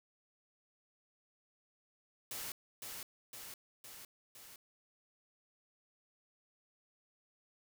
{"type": "noise with echo", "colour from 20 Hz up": "white", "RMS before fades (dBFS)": -43, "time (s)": [2.31, 2.52], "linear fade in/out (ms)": 2, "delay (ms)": 510, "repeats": 4, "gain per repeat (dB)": -3, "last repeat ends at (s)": 4.56, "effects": []}